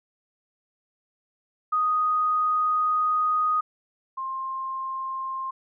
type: tone pair in turn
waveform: sine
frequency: 1244.5 / 1057.9 Hz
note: D#6 / C6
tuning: 0 / +19 cents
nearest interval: minor third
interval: 281 cents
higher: first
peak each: -20 / -28 dBFS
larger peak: first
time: 1.72-3.61 / 4.17-5.51 s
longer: first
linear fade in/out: 10 ms
effects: none